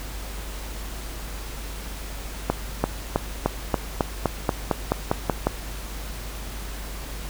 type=accelerating click train; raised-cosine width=1 ms; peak=-5 dBFS; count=13; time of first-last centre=2.5-5.47 s; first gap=340 ms; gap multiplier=0.94; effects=added 50 Hz sine -33 dBFS peak until 7.29 s + pink hiss -38 dBFS RMS until 7.29 s